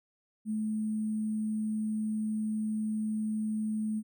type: tone with sample-and-hold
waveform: sine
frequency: 216.2 Hz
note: A3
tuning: 30 cents flat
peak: -29 dBFS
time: 0.45-4.03 s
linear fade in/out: 50 ms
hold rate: 8820 Hz
effects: none